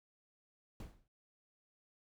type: noise with exponential decay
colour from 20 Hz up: brown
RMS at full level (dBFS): -42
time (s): 0.8-1.08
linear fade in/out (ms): 2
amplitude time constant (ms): 60
effects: none